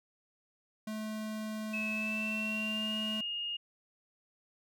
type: tone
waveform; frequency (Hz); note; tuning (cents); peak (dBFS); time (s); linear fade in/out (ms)
square; 216.2; A3; -30; -37; 0.87-3.21; 5
type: tone with pitch glide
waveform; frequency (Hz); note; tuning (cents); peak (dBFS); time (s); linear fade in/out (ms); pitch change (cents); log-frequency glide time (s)
sine; 2596 to 2847; E7 to F7; -27 to +33; -34; 1.73-3.57; 10; +160; 1.92-2.95
effects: none